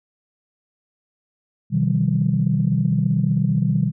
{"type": "tone cluster", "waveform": "sine", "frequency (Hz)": [126.4, 155, 170.5, 193.9], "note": ["B2", "D#3", "F3", "G3"], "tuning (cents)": [41, -6, -41, -19], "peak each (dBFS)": [-21, -20, -25, -21], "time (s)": [1.7, 3.92], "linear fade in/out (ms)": 50, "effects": ["tanh soft clip ceiling -6 dBFS"]}